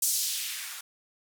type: noise with band-pass filter sweep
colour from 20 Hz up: violet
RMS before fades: -31 dBFS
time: 0.02-0.81 s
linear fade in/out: 5 ms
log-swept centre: 7600 to 1100 Hz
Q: 1.3
effects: none

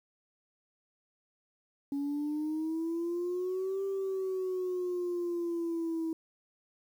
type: exponential two-way sweep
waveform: sine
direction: up then down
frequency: 279.1 to 392 to 323.2 Hz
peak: -29 dBFS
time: 1.92-6.13 s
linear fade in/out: 2 ms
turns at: 3.84 s
effects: tanh soft clip ceiling -28 dBFS + 10-bit

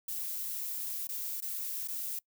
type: noise with dropouts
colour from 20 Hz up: violet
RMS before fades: -37 dBFS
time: 0.08-2.19 s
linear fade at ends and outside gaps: 5 ms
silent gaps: 1.072-1.09 / 1.405-1.422 / 1.876-1.883 s
effects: noise-tail reverb RT60 0.1 s tail -23 dB re dry

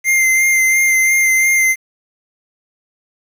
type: tone with vibrato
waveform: square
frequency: 2093 Hz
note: C7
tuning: in tune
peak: -11 dBFS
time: 0.04-1.76 s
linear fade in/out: 50 ms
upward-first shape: sine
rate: 2.9 Hz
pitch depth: 20 cents each way
effects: 7-bit

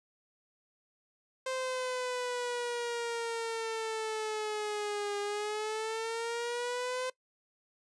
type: exponential two-way sweep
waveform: sawtooth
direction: down then up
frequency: 522 to 406.8 to 514 Hz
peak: -29 dBFS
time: 1.46-7.1 s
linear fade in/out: 5 ms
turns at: 5.19 s
effects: noise-tail reverb RT60 0.1 s tail -21 dB re dry + resampled to 22050 Hz

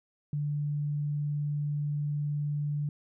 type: tone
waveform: sine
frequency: 146.83 Hz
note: D3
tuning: in tune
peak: -28 dBFS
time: 0.33-2.89 s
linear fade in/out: 2 ms
effects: none

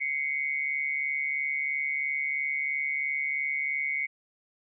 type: tone pair together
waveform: sine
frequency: 2074 / 2217 Hz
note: C7 / C#7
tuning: -16 / 0 cents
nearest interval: minor second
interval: 116 cents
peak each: -31 / -29 dBFS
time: 0-4.07 s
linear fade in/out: 20 ms
effects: none

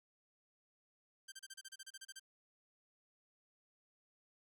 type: tone bursts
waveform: 10% pulse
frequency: 1568 Hz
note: G6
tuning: in tune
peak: -40 dBFS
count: 13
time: 1.28-2.197 s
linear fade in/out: 10 ms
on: 41 ms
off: 32 ms
effects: none

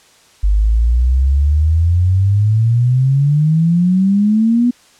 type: exponential sweep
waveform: sine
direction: up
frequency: 49.19 to 246.9 Hz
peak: -9 dBFS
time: 0.43-4.71 s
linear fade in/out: 10 ms
effects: white hiss -48 dBFS RMS until 4.99 s + low-pass 8000 Hz 12 dB/octave

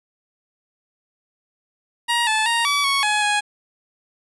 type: tone with pitch steps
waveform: 15% pulse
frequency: 945 / 871 / 932 / 1145 / 1109 / 842 / 831 Hz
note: A#5 / A5 / A#5 / D6 / C#6 / G#5 / G#5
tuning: +23 / -18 / -1 / -44 / 0 / +24 / +1 cents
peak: -11 dBFS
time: 2.08-3.41 s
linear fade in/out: 20 ms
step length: 190 ms
effects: resampled to 24000 Hz + 8-bit

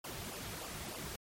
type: noise with flanger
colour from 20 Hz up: pink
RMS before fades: -44 dBFS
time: 0.04-1.16 s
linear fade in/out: 5 ms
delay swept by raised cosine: 0.48 to 4.08 ms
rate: 3.3 Hz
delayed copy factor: -0.7
effects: MP3 64 kbps

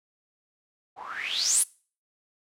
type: noise with low-pass filter sweep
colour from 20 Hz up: blue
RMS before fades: -27 dBFS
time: 0.96-1.64 s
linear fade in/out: 20 ms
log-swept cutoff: 740 to 11000 Hz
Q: 9.9
effects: noise-tail reverb RT60 0.4 s tail -23 dB re dry

